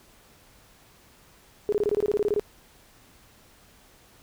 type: tone bursts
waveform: sine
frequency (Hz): 415.3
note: G#4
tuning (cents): 0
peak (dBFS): -20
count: 13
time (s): 1.69-2.396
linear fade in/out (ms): 0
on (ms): 34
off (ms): 22
effects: pink hiss -56 dBFS RMS until 4.22 s